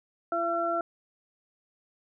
harmonic tone, 338.6 Hz, E4, 46 cents sharp, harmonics 1 / 2 / 4, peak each -34 / -28 / -30 dBFS, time 0.32-0.81 s, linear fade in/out 2 ms, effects none

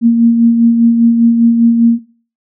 sine tone with tremolo, 232.4 Hz, A#3, 5 cents flat, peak -3 dBFS, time 0.01-1.99 s, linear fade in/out 50 ms, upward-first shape sine, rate 5 Hz, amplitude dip 45%, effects noise-tail reverb RT60 0.4 s tail -17 dB re dry

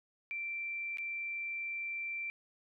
sine tone with dropouts, 2349 Hz, D7, in tune, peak -36 dBFS, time 0.31-2.3 s, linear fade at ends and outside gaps 0 ms, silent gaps 0.972-0.984 s, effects none

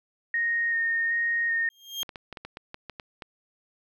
sine tone with vibrato, 1851 Hz, A#6, 13 cents flat, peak -23 dBFS, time 0.34-1.69 s, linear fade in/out 2 ms, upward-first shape square, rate 1.3 Hz, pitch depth 11 cents each way
35% pulse tone with exponential growth, 3216 Hz, G7, 44 cents sharp, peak -24 dBFS, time 1.7-2.03 s, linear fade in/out 2 ms, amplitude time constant 71 ms
clicks, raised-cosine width 0.3 ms, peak -22 dBFS, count 11, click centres 2.031 / 2.092 / 2.158 / 2.327 / 2.372 / 2.45 / 2.571 / 2.744 / 2.897 / 2.998 / 3.222 s
effects none

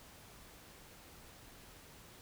silence, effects pink hiss -57 dBFS RMS until 2.21 s

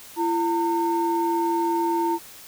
sine tone pair together, 338.1 / 910 Hz, E4 / A#5, +44 / -42 cents, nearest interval octave + perfect fourth, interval 1714 cents, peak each -22 dBFS, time 0.16-2.19 s, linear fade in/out 50 ms, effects tanh soft clip ceiling -14 dBFS + white hiss -44 dBFS RMS until 2.47 s

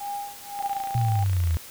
sine tone with tremolo, 810 Hz, G#5, 43 cents flat, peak -28 dBFS, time 0-0.88 s, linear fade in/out 10 ms, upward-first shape sine, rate 1.9 Hz, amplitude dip 95%
click train, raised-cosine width 0.3 ms, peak -24 dBFS, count 28, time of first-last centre 0.59-1.544 s, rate 28.3 Hz
sine tone with vibrato, 790 Hz, G5, 13 cents sharp, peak -28 dBFS, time 0.6-1.24 s, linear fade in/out 5 ms, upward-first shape sine, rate 3.4 Hz, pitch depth 9 cents each way
sine exponential sweep, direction down, 121.2 to 79.1 Hz, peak -20 dBFS, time 0.95-1.57 s, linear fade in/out 0 ms
effects white hiss -43 dBFS RMS until 1.7 s

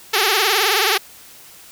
5% pulse tone with vibrato, 409.8 Hz, G#4, 23 cents flat, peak -3 dBFS, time 0.13-0.98 s, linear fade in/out 10 ms, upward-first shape triangle, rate 19 Hz, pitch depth 200 cents each way, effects white hiss -43 dBFS RMS until 1.71 s

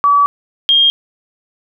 sine tone pair in turn, 1145 / 3223 Hz, D6 / G7, -44 / +47 cents, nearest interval octave + tritone, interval 1791 cents, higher second, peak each -7 dBFS, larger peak neither, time 0.04-0.26 / 0.69-0.9 s, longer first, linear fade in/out 0 ms, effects none

